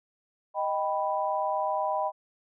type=chord; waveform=sine; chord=Eb augmented; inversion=none; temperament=equal; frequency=622.3 / 784 / 987.8 Hz; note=Eb5 / G5 / B5; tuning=0 / 0 / 0 cents; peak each=-30 dBFS; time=0.54-2.12 s; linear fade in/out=50 ms; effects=none